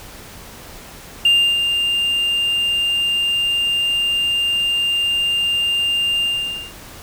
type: tone with ADSR envelope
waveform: triangle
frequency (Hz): 2800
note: F7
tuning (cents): +4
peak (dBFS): -7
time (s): 1.25-6.73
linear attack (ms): 4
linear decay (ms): 310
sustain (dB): -7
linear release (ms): 500
effects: tanh soft clip ceiling -4 dBFS + pink hiss -38 dBFS RMS until 7.02 s